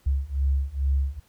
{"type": "beating tone pair", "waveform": "sine", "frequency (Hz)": [67.4, 69.7], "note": ["C#2", "C#2"], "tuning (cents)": [-48, 10], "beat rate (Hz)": 2.3, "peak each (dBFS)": [-25, -24], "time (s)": [0.06, 1.2], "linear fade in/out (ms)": 10, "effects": ["pink hiss -62 dBFS RMS until 1.28 s"]}